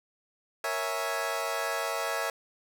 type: chord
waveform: 20% pulse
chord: A# half-diminished seventh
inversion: none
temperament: equal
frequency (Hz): 466.2 / 554.4 / 659.3 / 830.6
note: A#4 / C#5 / E5 / G#5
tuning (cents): 0 / 0 / 0 / 0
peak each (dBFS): -32 / -30 / -28 / -32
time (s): 0.64-2.3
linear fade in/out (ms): 2
effects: none